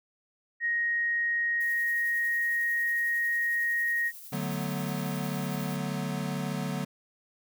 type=tone; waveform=sine; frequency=1875 Hz; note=A#6; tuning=10 cents sharp; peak=-25 dBFS; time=0.6-4.12 s; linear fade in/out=50 ms
type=noise with tremolo; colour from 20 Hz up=violet; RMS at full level=-44 dBFS; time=1.6-5.77 s; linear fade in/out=10 ms; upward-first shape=sine; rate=11 Hz; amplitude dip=35%
type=chord; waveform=square; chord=B minor seventh; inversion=first; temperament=equal; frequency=146.83 / 185 / 220 / 246.9 Hz; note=D3 / F#3 / A3 / B3; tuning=0 / 0 / 0 / 0 cents; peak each=-35 / -35 / -39 / -38 dBFS; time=4.32-6.85 s; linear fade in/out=10 ms
effects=none

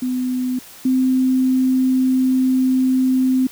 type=tone pair in turn; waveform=sine; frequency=253.1 / 258.7 Hz; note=B3 / C4; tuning=+43 / -19 cents; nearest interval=unison; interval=38 cents; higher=second; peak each=-18 / -13 dBFS; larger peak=second; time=0.02-0.59 / 0.85-3.47 s; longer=second; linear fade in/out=5 ms; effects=white hiss -41 dBFS RMS until 3.51 s

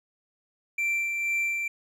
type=tone with tremolo; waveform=triangle; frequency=2350 Hz; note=D7; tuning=1 cent sharp; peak=-22 dBFS; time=0.78-1.68 s; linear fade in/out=5 ms; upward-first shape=sine; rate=2.1 Hz; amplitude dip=35%; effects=none

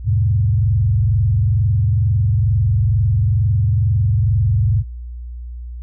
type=tone with frequency modulation; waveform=sine; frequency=103.83 Hz; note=G#2; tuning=in tune; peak=-12 dBFS; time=0.04-4.84 s; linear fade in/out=50 ms; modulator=22.2 Hz; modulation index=0.97; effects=added 60 Hz sine -27 dBFS peak until 5.82 s

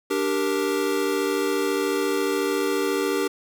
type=chord; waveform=square; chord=G minor; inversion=second; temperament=equal; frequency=293.7 / 392 / 466.2 Hz; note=D4 / G4 / Bb4; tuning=0 / 0 / 0 cents; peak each=-28 / -25 / -28 dBFS; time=0.1-3.28 s; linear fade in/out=10 ms; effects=none

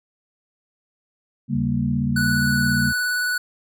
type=chord; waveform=sine; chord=G diminished; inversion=second; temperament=equal; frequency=138.59 / 196 / 233.1 Hz; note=Db3 / G3 / Bb3; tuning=0 / 0 / 0 cents; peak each=-23 / -25 / -23 dBFS; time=1.48-2.93 s; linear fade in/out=50 ms
type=tone; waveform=sine; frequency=79.3 Hz; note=D#2; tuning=33 cents sharp; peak=-30 dBFS; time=1.55-2.93 s; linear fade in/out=5 ms
type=tone with vibrato; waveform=square; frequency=1480 Hz; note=F#6; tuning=in tune; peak=-21 dBFS; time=2.16-3.38 s; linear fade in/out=5 ms; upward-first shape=sine; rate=19 Hz; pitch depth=17 cents each way
effects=none

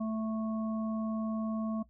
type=harmonic tone; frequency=220.1 Hz; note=A3; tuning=1 cent sharp; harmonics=1 / 3 / 5; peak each=-31 / -41 / -45 dBFS; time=0-1.83 s; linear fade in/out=10 ms; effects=noise-tail reverb RT60 0.1 s tail -18 dB re dry + added 60 Hz sine -60 dBFS peak until 1.89 s

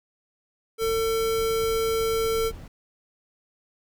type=tone; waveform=square; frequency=450 Hz; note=A4; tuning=39 cents sharp; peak=-23 dBFS; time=0.78-2.52 s; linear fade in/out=50 ms
type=noise; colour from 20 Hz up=brown; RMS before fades=-39 dBFS; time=0.81-2.68 s; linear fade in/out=5 ms
type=click train; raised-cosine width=5 ms; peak=-31 dBFS; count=12; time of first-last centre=1.26-2.637 s; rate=7.99 Hz
effects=none

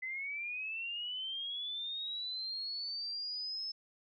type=linear sweep; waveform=sine; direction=up; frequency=2020 to 5250 Hz; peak=-37 dBFS; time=0.02-3.72 s; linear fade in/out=10 ms; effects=none

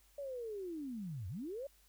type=linear two-way sweep; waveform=sine; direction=down then up; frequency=579 to 82.5 to 579 Hz; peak=-40 dBFS; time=0.18-1.67 s; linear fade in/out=5 ms; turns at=1.28 s; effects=added 50 Hz sine -68 dBFS peak until 1.88 s + white hiss -69 dBFS RMS until 1.88 s

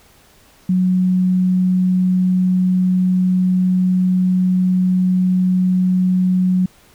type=tone; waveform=sine; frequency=183.7 Hz; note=F#3; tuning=12 cents flat; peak=-12 dBFS; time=0.69-6.66 s; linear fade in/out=5 ms; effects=pink hiss -50 dBFS RMS until 6.94 s

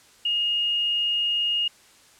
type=tone; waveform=sine; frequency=2853 Hz; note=F7; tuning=36 cents sharp; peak=-21 dBFS; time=0.25-1.68 s; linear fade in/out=5 ms; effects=white hiss -54 dBFS RMS until 2.19 s + low-pass 9000 Hz 12 dB/octave

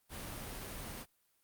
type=noise; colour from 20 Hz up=pink; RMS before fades=-44 dBFS; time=0.09-1.06 s; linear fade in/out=50 ms; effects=white hiss -75 dBFS RMS until 1.43 s + Opus 32 kbps

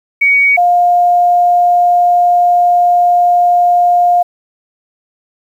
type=tone pair in turn; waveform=sine; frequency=2247 / 706.3 Hz; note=C#7 / F5; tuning=+23 / +19 cents; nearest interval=octave + minor sixth; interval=2004 cents; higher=first; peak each=-6 dBFS; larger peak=neither; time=0.21-0.57 / 0.57-4.23 s; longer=second; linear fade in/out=10 ms; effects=7-bit

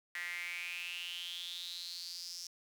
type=tone with high-pass filter sweep; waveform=sawtooth; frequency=174.61 Hz; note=F3; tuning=in tune; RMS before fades=-43 dBFS; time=0.15-2.47 s; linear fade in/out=2 ms; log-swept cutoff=1900 to 5500 Hz; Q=7.9; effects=none

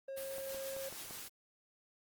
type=tone; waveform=triangle; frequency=540 Hz; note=C#5; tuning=45 cents flat; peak=-39 dBFS; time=0.08-0.89 s; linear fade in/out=5 ms
type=noise with tremolo; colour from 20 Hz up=white; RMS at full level=-46 dBFS; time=0.16-1.29 s; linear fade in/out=20 ms; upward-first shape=sine; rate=6.2 Hz; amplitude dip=25%
type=clicks; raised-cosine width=1 ms; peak=-35 dBFS; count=5; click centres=0.383 / 0.546 / 0.766 / 0.926 / 1.109 s
effects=Opus 32 kbps

